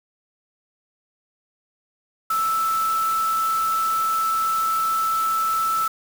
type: tone in noise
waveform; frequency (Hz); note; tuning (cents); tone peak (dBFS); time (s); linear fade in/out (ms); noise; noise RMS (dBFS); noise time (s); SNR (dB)
sine; 1318.5; E6; 0; -19; 2.3-5.88; 5; white; -34; 2.3-5.88; +12
effects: none